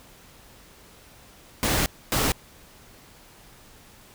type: noise bursts at uneven times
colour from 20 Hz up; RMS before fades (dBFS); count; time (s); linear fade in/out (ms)
pink; -23; 2; 1.63-1.86 / 2.12-2.32; 0
effects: pink hiss -51 dBFS RMS until 4.14 s